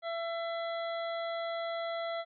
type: harmonic tone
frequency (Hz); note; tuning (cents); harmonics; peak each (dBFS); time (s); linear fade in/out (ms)
670; E5; +28; 1 / 2 / 3 / 5 / 6; -34 / -42 / -44 / -47 / -51; 0.02-2.25; 50
effects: none